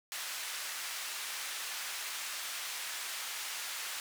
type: band-pass noise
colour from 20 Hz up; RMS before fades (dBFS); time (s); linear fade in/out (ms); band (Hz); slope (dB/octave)
pink; -40; 0.12-4; 0; 1500 to 14000; 12
effects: none